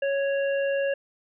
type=harmonic tone; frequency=554.4 Hz; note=C#5; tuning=in tune; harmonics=1 / 3 / 5; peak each=-23 / -33 / -37 dBFS; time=0.02-0.94 s; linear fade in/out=5 ms; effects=none